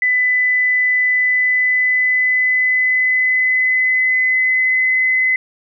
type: tone with pitch glide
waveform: sine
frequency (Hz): 2000 to 2031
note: B6 to B6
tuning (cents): +21 to +48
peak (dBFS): -12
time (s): 0.02-5.36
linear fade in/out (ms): 2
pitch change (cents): +27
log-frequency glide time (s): 1.12-4.95
effects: none